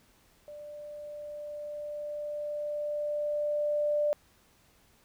sine tone with level ramp, 592 Hz, D5, 14 cents sharp, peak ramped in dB -42 to -24 dBFS, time 0.48-4.13 s, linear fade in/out 0 ms, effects pink hiss -64 dBFS RMS until 5.04 s

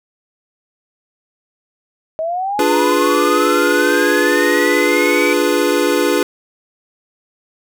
sine linear sweep, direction up, 627 to 2314 Hz, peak -17 dBFS, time 2.19-5.33 s, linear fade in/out 0 ms
square chord, D diminished seventh, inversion none, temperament equal, 293.7 / 349.2 / 415.3 / 493.9 Hz, D4 / F4 / Ab4 / Cb5, 0 / 0 / 0 / 0 cents, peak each -19 dBFS, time 2.59-6.23 s, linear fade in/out 2 ms
effects none

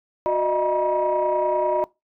sine tone cluster, 364.8 / 609 / 639 / 958 Hz, F#4 / D#5 / D#5 / A#5, -24 / -37 / +46 / +47 cents, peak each -25 / -21 / -29 / -22 dBFS, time 0.26-1.84 s, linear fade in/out 0 ms, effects noise-tail reverb RT60 0.2 s tail -21 dB re dry + tanh soft clip ceiling -12 dBFS

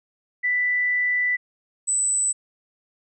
sine tone pair in turn, 1980 / 7991 Hz, B6 / B8, +4 / +19 cents, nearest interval 2 octaves, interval 2415 cents, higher second, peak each -19 dBFS, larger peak neither, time 0.43-1.37 / 1.87-2.33 s, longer first, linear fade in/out 20 ms, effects none

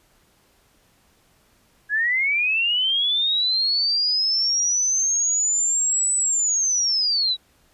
sine linear two-way sweep, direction up then down, 1648 to 8000 to 3829 Hz, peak -18 dBFS, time 1.89-7.37 s, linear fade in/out 50 ms, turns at 6.15 s, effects pink hiss -60 dBFS RMS until 7.73 s + resampled to 32000 Hz

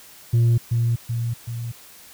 sine tone with echo, 117.3 Hz, A#2, 11 cents sharp, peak -11 dBFS, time 0.33-0.58 s, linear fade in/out 10 ms, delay 380 ms, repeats 3, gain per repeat -5 dB, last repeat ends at 1.72 s, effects tanh soft clip ceiling -13 dBFS + white hiss -46 dBFS RMS until 2.13 s

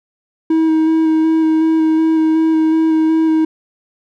triangle tone with vibrato, 319.1 Hz, D#4, 44 cents sharp, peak -8 dBFS, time 0.5-3.45 s, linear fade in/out 5 ms, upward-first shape square, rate 2.7 Hz, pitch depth 12 cents each way, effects none

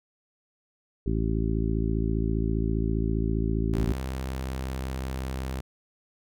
harmonic tone, 55 Hz, A1, in tune, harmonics 1 / 2 / 3 / 4 / 5 / 6 / 7, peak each -27 / -30 / -32 / -33 / -34 / -35 / -35 dBFS, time 1.06-3.93 s, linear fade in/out 5 ms
sawtooth tone, 65.41 Hz, C2, in tune, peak -26 dBFS, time 3.73-5.61 s, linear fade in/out 10 ms
effects none

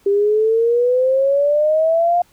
sine exponential sweep, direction up, 395.3 to 710 Hz, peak -12 dBFS, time 0.06-2.22 s, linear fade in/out 5 ms, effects pink hiss -55 dBFS RMS until 2.32 s

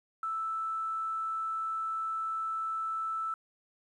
sine tone with quantisation, 1318.5 Hz, E6, in tune, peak -31 dBFS, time 0.23-3.34 s, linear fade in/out 2 ms, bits 10, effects resampled to 24000 Hz

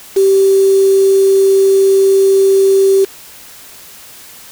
sine tone with quantisation, 388.5 Hz, G4, 16 cents flat, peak -6 dBFS, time 0.16-3.05 s, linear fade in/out 10 ms, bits 4, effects white hiss -36 dBFS RMS until 4.51 s

